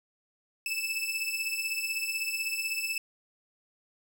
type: beating tone pair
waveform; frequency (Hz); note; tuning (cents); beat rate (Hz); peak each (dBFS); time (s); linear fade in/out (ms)
sawtooth; 2618 / 2634; E7 / E7; -13 / -2; 16; -31 / -29; 0.66-2.98; 2
effects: none